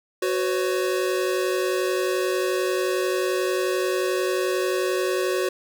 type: chord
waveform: square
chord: F# suspended fourth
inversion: none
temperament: equal with one note detuned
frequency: 370 / 503.1 / 554.4 Hz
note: F#4 / B4 / C#5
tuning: 0 / +32 / 0 cents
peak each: -24 / -29 / -30 dBFS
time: 0.22-5.49 s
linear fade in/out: 5 ms
effects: none